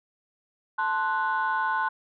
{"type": "chord", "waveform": "sine", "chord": "F# diminished", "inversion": "first", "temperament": "equal", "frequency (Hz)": [880, 1046.5, 1480], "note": ["A5", "C6", "F#6"], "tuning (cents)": [0, 0, 0], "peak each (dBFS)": -27, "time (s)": [0.78, 1.89], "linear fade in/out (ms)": 10, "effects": ["tanh soft clip ceiling -17 dBFS"]}